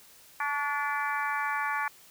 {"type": "harmonic tone with a mistuned harmonic", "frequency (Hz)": 290, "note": "D4", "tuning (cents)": -22, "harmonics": [3, 4, 5, 6, 7, 8], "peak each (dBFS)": [-33, -33, -35, -34, -40, -39], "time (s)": [0.4, 1.88], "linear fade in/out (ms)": 2, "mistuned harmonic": 4, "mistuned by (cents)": -35, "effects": ["white hiss -55 dBFS RMS until 2.1 s"]}